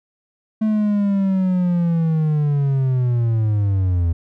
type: linear sweep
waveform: triangle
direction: down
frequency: 218.6 to 82.41 Hz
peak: -13 dBFS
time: 0.61-4.13 s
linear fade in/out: 10 ms
effects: none